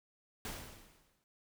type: noise with exponential decay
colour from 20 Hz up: pink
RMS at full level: -40 dBFS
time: 0.45-1.24 s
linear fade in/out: 1 ms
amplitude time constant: 170 ms
effects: none